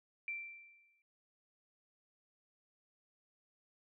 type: tone with exponential decay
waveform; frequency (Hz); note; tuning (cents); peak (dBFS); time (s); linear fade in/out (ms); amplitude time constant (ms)
sine; 2349; D7; 0; -36; 0.28-1.02; 1; 160
effects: none